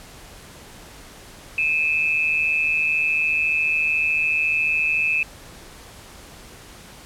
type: tone pair together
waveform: sine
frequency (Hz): 2447 / 2601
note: D#7 / E7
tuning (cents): -29 / -24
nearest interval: minor second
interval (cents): 105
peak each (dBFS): -24 / -19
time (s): 1.58-5.23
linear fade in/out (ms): 2
effects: pink hiss -43 dBFS RMS until 7.05 s + low-pass 12000 Hz 12 dB/octave